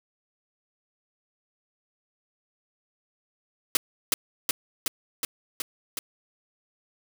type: noise with echo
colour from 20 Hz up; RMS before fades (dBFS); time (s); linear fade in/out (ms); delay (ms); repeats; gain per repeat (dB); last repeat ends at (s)
white; -20; 3.75-3.77; 2; 370; 6; -2; 5.99
effects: none